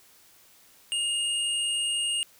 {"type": "tone pair together", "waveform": "sine", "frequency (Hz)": [2841, 8573], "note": ["F7", "C9"], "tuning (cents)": [29, 41], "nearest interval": "octave + perfect fifth", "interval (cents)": 1912, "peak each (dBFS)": [-26, -31], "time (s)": [0.92, 2.23], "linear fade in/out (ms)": 0, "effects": ["white hiss -57 dBFS RMS until 2.39 s"]}